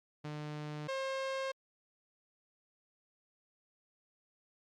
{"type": "tone pair in turn", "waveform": "sawtooth", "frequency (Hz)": [150, 534.5], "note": ["D3", "C5"], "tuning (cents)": [37, 37], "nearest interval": "octave + minor seventh", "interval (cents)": 2200, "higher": "second", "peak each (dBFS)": [-36, -31], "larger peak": "second", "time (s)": [[0.24, 0.88], [0.88, 1.52]], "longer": "neither", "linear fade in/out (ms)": 10, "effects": ["low-pass 5000 Hz 12 dB/octave", "Opus 48 kbps"]}